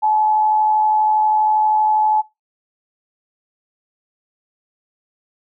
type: tone with amplitude modulation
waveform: sine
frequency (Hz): 859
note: A5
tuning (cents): -42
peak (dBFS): -11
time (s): 0.02-2.22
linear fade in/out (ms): 20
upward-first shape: sine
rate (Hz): 92.5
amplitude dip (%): 40
effects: noise-tail reverb RT60 0.2 s tail -20 dB re dry